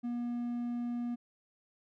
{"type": "tone", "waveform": "triangle", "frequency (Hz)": 240, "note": "B3", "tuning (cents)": -49, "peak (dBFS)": -31, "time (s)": [0.03, 1.16], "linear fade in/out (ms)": 20, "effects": []}